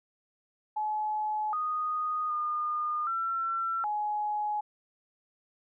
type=tone with pitch steps; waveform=sine; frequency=853 / 1239 / 1217 / 1349 / 840 Hz; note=G#5 / D#6 / D#6 / E6 / G#5; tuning=+46 / -8 / -39 / +40 / +19 cents; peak=-28 dBFS; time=0.76-4.61 s; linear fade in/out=10 ms; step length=770 ms; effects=none